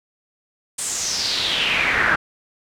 brown noise with band-pass filter sweep, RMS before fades -21 dBFS, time 0.78-2.16 s, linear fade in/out 10 ms, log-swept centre 8700 to 1500 Hz, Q 4.4, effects none

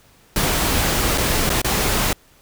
pink noise with dropouts, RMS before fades -19 dBFS, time 0.36-2.13 s, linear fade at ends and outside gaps 2 ms, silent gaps 1.177-1.181 / 1.494-1.501 / 1.617-1.645 s, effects pink hiss -53 dBFS RMS until 2.41 s

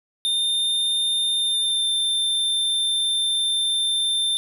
square tone with pitch glide, 3619 to 3577 Hz, A7 to A7, +48 to +28 cents, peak -20 dBFS, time 0.25-4.37 s, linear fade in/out 0 ms, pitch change -20 cents, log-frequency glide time 1.35-1.87 s, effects none

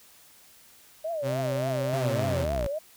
sine tone with vibrato, 612 Hz, D#5, 29 cents flat, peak -28 dBFS, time 1.04-2.79 s, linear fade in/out 10 ms, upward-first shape triangle, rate 3.5 Hz, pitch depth 210 cents each way
sawtooth tone, 130.81 Hz, C3, in tune, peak -25 dBFS, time 1.22-2.47 s, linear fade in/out 50 ms
sawtooth linear sweep, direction down, 137.8 to 53.9 Hz, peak -25 dBFS, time 1.93-2.67 s, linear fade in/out 5 ms
effects white hiss -55 dBFS RMS until 2.96 s

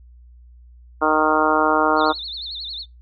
harmonic tone, 154.9 Hz, D#3, 7 cents flat, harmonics 2 / 3 / 4 / 5 / 6 / 7 / 8 / 9, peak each -23 / -23 / -23 / -23 / -23 / -23 / -23 / -23 dBFS, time 1.01-2.13 s, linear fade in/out 20 ms
sine tone with vibrato, 3940 Hz, B7, 5 cents flat, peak -28 dBFS, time 1.96-2.86 s, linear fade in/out 50 ms, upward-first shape sine, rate 11 Hz, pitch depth 190 cents each way
effects noise-tail reverb RT60 0.2 s tail -24 dB re dry + added 60 Hz sine -43 dBFS peak until 3.01 s

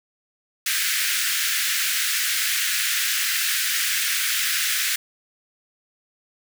pink high-pass noise, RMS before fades -23 dBFS, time 0.66-4.96 s, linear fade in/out 5 ms, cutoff 1500 Hz, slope 48 dB/octave, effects none

